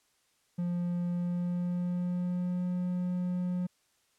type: tone with pitch glide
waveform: triangle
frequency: 175.2 to 179.61 Hz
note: F3 to F3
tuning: +6 to +49 cents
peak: -27 dBFS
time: 0.58-3.67 s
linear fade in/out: 10 ms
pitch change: +43 cents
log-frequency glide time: 1.09-2.67 s
effects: white hiss -71 dBFS RMS until 4.18 s + low-pass 10000 Hz 12 dB/octave